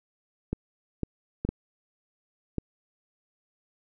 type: clicks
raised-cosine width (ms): 3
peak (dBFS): -15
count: 5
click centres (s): 0.53 / 1.033 / 1.45 / 1.49 / 2.583
effects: none